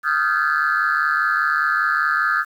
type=tone cluster; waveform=sine; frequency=1232 / 1332 / 1417 / 1564 / 1713 Hz; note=D#6 / E6 / F6 / G6 / A6; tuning=-17 / +18 / +25 / -4 / -47 cents; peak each=-22 dBFS; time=0.03-2.45 s; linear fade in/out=50 ms; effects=tanh soft clip ceiling -10 dBFS + 8-bit